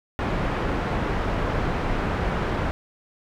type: low-pass noise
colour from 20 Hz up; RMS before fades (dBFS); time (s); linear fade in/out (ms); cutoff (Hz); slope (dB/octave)
pink; -25; 0.19-2.71; 0; 1700; 12
effects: none